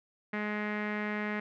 sawtooth tone with low-pass filter, 210 Hz, G#3, 19 cents sharp, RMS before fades -34 dBFS, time 0.33-1.4 s, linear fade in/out 5 ms, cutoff 2000 Hz, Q 4.7, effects none

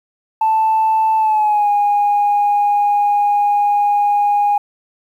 sine tone with pitch glide, 880 to 821.1 Hz, A5 to G#5, 0 to -20 cents, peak -10 dBFS, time 0.41-4.58 s, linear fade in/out 5 ms, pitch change -120 cents, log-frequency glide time 1.17-1.69 s, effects tanh soft clip ceiling -8 dBFS + 8-bit

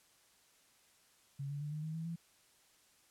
sine tone with pitch steps, 139.3 / 143.63 / 148.1 / 152.7 / 157.45 / 162.34 / 167.39 Hz, C#3 / D3 / D3 / D#3 / D#3 / E3 / E3, +9 / -38 / +15 / -32 / +21 / -26 / +27 cents, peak -38 dBFS, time 1.39-2.16 s, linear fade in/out 10 ms, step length 110 ms, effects white hiss -68 dBFS RMS until 3.1 s + low-pass 11000 Hz 12 dB/octave

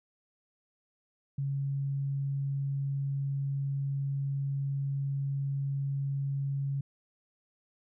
sine tone, 138.59 Hz, C#3, in tune, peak -29 dBFS, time 1.38-6.81 s, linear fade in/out 5 ms, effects none

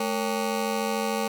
20% pulse ring-modulated tone, 337.6 Hz, E4, 41 cents sharp, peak -17 dBFS, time 0-1.28 s, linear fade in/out 5 ms, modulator 122 Hz, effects none

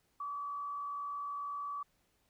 sine tone with frequency modulation, 1147 Hz, D6, 41 cents flat, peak -37 dBFS, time 0.2-1.83 s, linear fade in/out 5 ms, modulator 57.9 Hz, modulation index 0.35, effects pink hiss -75 dBFS RMS until 2.29 s

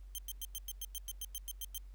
5% pulse tone bursts, 3147 Hz, G7, 6 cents sharp, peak -31 dBFS, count 13, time 0.15-1.779 s, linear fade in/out 0 ms, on 33 ms, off 100 ms, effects added 47 Hz sine -48 dBFS peak until 1.94 s + pink hiss -73 dBFS RMS until 1.94 s

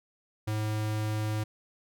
square tone, 107.5 Hz, A2, 40 cents flat, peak -29 dBFS, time 0.47-1.44 s, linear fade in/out 10 ms, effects none

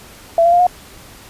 sine tone with pitch steps, 670 / 686.1 / 702.5 / 719.3 Hz, E5 / F5 / F5 / F#5, +28 / -31 / +10 / -49 cents, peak -8 dBFS, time 0.38-0.668 s, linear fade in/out 2 ms, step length 72 ms, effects pink hiss -40 dBFS RMS until 1.29 s + resampled to 32000 Hz

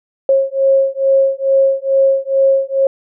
sine beating tone pair, 540 / 542.3 Hz, C#5 / C#5, -45 / -38 cents, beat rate 2.3 Hz, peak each -13 dBFS, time 0.29-2.87 s, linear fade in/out 2 ms, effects none

